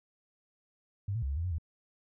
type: tone with pitch steps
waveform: sine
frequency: 99.7 / 114.8 / 67.9 / 70.1 / 83.1 / 91 / 80.5 Hz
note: G2 / A#2 / C#2 / C#2 / E2 / F#2 / E2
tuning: +30 / -26 / -35 / +20 / +15 / -28 / -41 cents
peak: -30 dBFS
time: 1.08-1.584 s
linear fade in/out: 5 ms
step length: 72 ms
effects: none